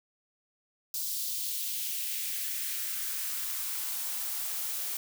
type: noise with high-pass filter sweep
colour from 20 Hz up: blue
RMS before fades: -34 dBFS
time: 0.94-4.97 s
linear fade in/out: 2 ms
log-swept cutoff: 4700 to 480 Hz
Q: 1.6
effects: none